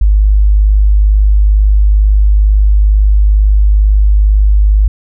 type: tone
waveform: sine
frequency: 51.1 Hz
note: G#1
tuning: 27 cents flat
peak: -4 dBFS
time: 0.01-4.88 s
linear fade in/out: 5 ms
effects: none